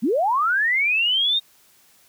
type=linear sweep; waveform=sine; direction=up; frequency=190 to 3729 Hz; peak=-17 dBFS; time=0.02-1.4 s; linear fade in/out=20 ms; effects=white hiss -56 dBFS RMS until 2.08 s + high-pass 60 Hz 12 dB/octave